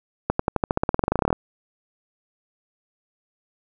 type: accelerating click train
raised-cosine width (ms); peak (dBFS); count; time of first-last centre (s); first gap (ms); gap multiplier
1; -5; 21; 0.3-1.328; 94; 0.93
effects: none